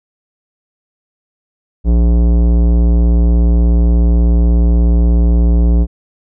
sine tone with tanh clipping, 58.27 Hz, A#1, in tune, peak -9 dBFS, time 1.84-5.87 s, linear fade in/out 50 ms, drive 16 dB, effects none

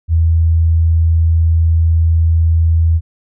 sine tone, 82 Hz, E2, 9 cents flat, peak -8 dBFS, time 0.08-3.01 s, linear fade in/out 50 ms, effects none

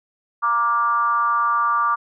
sine tone with frequency modulation, 1174.7 Hz, D6, in tune, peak -16 dBFS, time 0.42-1.96 s, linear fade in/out 20 ms, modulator 239 Hz, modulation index 0.68, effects none

